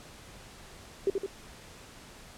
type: tone with echo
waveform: sine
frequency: 392 Hz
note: G4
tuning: in tune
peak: -22 dBFS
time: 1.07-1.1 s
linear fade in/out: 2 ms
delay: 81 ms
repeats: 2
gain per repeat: -4 dB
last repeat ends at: 1.262 s
effects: pink hiss -50 dBFS RMS until 2.37 s + low-pass 10000 Hz 12 dB/octave